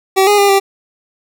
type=tone with pitch steps; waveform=25% pulse; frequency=383.6 / 412.1 / 402 / 392.5 Hz; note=G4 / G#4 / G4 / G4; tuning=-37 / -13 / +44 / +2 cents; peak=-4 dBFS; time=0.16-0.6 s; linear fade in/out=20 ms; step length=110 ms; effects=none